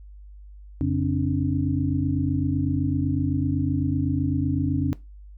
sine tone cluster, 89.6 / 139.7 / 265.1 / 293 Hz, F2 / C#3 / C4 / D4, +45 / +14 / +23 / -4 cents, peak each -26 dBFS, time 0.81-4.93 s, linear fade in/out 0 ms, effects noise-tail reverb RT60 0.2 s tail -18 dB re dry + added 50 Hz sine -41 dBFS peak until 5.37 s

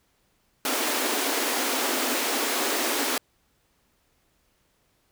pink high-pass noise, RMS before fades -26 dBFS, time 0.65-3.18 s, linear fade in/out 2 ms, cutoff 240 Hz, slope 96 dB/octave, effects pink hiss -68 dBFS RMS until 5.11 s

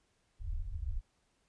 pink low-pass noise, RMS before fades -36 dBFS, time 0.39-1.01 s, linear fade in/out 50 ms, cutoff 100 Hz, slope 96 dB/octave, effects pink hiss -75 dBFS RMS until 1.48 s + resampled to 22050 Hz

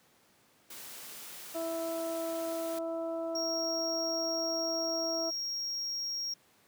white noise, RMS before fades -46 dBFS, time 0.7-2.79 s, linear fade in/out 5 ms
harmonic tone, 329.6 Hz, E4, in tune, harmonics 1 / 2 / 3 / 4, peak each -38 / -34 / -50 / -48 dBFS, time 1.54-5.31 s, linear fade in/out 20 ms
triangle tone, 5588 Hz, F8, in tune, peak -32 dBFS, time 3.35-6.34 s, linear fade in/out 5 ms
effects pink hiss -65 dBFS RMS until 6.67 s + high-pass 150 Hz 12 dB/octave

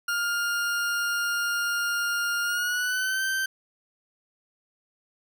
40% pulse tone with pitch glide, 1409 to 1554.4 Hz, F6 to G6, +15 to -15 cents, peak -24 dBFS, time 0.08-3.46 s, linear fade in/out 5 ms, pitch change +170 cents, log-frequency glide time 2.43-3.24 s, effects none

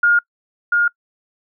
sine tone with echo, 1421 Hz, F6, 30 cents sharp, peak -10 dBFS, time 0.03-0.19 s, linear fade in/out 5 ms, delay 690 ms, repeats 1, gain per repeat -2 dB, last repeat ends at 0.88 s, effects noise-tail reverb RT60 0.1 s tail -26 dB re dry

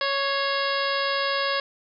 harmonic tone with a mistuned harmonic, 554.4 Hz, C#5, in tune, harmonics 1 / 2 / 3 / 4 / 5 / 6 / 7 / 8 / 9, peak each -28 / -28 / -29 / -35 / -34 / -34 / -35 / -34 / -35 dBFS, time 0.01-1.6 s, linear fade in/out 2 ms, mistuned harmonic 4, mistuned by -58 cents, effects none

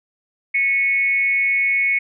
sine tone with frequency modulation, 2204 Hz, C#7, 11 cents flat, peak -15 dBFS, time 0.54-1.99 s, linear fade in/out 10 ms, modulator 252 Hz, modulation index 0.44, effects none

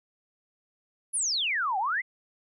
sine exponential two-way sweep, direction down then up, 10830 to 740 to 2173 Hz, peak -25 dBFS, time 1.13-2.02 s, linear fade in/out 20 ms, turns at 1.78 s, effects none

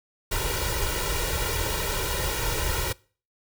pink noise with comb filter, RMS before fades -27 dBFS, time 0.31-2.93 s, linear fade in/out 10 ms, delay 2.1 ms, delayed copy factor +0.85, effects noise-tail reverb RT60 0.4 s tail -23 dB re dry

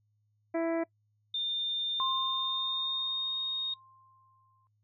harmonic tone, 330.9 Hz, E4, 7 cents sharp, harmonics 1 / 2 / 3 / 4 / 5 / 6 / 7, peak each -30 / -31 / -44 / -47 / -47 / -46 / -50 dBFS, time 0.54-0.84 s, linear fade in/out 10 ms
sine tone with pitch glide, 3610 to 3716 Hz, A7 to A#7, +44 to -6 cents, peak -30 dBFS, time 1.34-3.74 s, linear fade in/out 5 ms, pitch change +50 cents, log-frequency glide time 2.08-3.38 s
sine tone with exponential decay, 1053 Hz, C6, 11 cents sharp, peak -29 dBFS, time 2-4.67 s, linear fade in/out 0 ms, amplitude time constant 580 ms
effects noise-tail reverb RT60 0.1 s tail -23 dB re dry + added 105 Hz sine -70 dBFS peak until 4.83 s

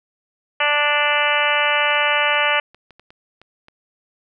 harmonic tone, 293.7 Hz, D4, in tune, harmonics 2 / 3 / 4 / 5 / 6 / 7 / 8 / 9 / 10, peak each -24 / -24 / -24 / -24 / -24 / -24 / -24 / -24 / -24 dBFS, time 0.6-2.6 s, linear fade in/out 5 ms
clicks, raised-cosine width 0.3 ms, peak -29 dBFS, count 9, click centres 1.908 / 1.948 / 2.345 / 2.746 / 2.907 / 2.996 / 3.105 / 3.416 / 3.684 s
effects none

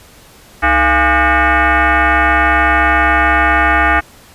sine tone with frequency modulation, 311.1 Hz, D#4, in tune, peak -8 dBFS, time 0.62-4.01 s, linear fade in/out 20 ms, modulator 379 Hz, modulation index 4.9, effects pink hiss -42 dBFS RMS until 4.34 s + resampled to 32000 Hz

